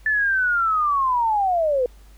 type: linear sweep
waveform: sine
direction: down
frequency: 1760 to 481.6 Hz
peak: -17 dBFS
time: 0.06-1.86 s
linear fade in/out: 2 ms
effects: added 50 Hz sine -44 dBFS peak until 2.17 s + pink hiss -56 dBFS RMS until 2.17 s